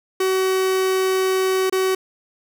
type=tone with dropouts; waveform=45% pulse; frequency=377.5 Hz; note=F#4; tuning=35 cents sharp; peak=-17 dBFS; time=0.2-1.95 s; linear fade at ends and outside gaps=5 ms; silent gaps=1.698-1.724 s; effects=none